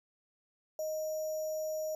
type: tone with sample-and-hold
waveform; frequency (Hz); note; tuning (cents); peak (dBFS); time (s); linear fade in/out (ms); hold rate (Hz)
sine; 622.3; D#5; 0; -33; 0.79-1.95; 2; 6300
effects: none